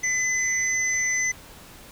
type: tone pair together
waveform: sine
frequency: 2025 / 6076 Hz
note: B6 / F#8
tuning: +43 / +45 cents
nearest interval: octave + perfect fifth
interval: 1902 cents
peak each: -23 / -26 dBFS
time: 0.03-1.32 s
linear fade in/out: 10 ms
effects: pink hiss -46 dBFS RMS until 1.91 s